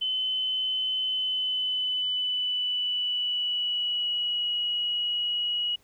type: tone with pitch glide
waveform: sine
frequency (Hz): 3041 to 2910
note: F#7 to F#7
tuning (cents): +47 to -29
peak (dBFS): -25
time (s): 0.01-5.76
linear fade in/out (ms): 10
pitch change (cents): -76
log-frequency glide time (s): 1.02-4.5
effects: pink hiss -63 dBFS RMS until 5.83 s